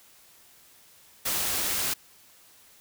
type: noise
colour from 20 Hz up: white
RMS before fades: -28 dBFS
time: 1.25-1.94 s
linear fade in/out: 10 ms
effects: white hiss -56 dBFS RMS until 2.8 s